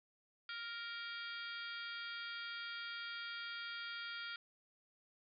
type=harmonic tone with a mistuned harmonic; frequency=466.2 Hz; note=A#4; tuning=in tune; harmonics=3 / 4 / 5 / 6 / 7 / 8 / 9 / 10; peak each=-46 / -53 / -52 / -60 / -50 / -57 / -60 / -54 dBFS; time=0.49-4.36 s; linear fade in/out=2 ms; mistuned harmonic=8; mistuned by=-16 cents; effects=none